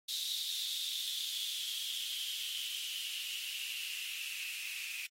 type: noise with band-pass filter sweep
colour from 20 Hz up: violet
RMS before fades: -40 dBFS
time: 0.08-5.07 s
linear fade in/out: 10 ms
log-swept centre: 3800 to 2500 Hz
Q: 9.1
effects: AAC 48 kbps